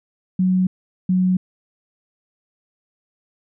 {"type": "tone pair in turn", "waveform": "sine", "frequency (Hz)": [185, 184.22], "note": ["F#3", "F#3"], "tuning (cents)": [0, -7], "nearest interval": "unison", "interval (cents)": 7, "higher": "first", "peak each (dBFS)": -14, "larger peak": "neither", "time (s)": [[0.39, 0.67], [1.09, 1.37]], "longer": "neither", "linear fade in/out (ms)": 5, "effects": []}